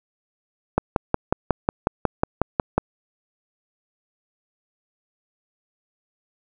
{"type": "click train", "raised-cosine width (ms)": 1, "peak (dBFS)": -3, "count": 12, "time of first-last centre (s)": [0.78, 2.78], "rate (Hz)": 5.5, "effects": []}